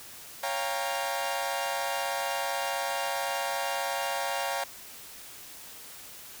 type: chord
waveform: sawtooth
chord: G half-diminished seventh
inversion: second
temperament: equal with one note detuned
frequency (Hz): 554.4 / 698.5 / 796.8 / 932.3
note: Db5 / F5 / G5 / Bb5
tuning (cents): 0 / 0 / +28 / 0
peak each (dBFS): -31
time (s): 0.43-4.64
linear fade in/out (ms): 5
effects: white hiss -46 dBFS RMS until 6.4 s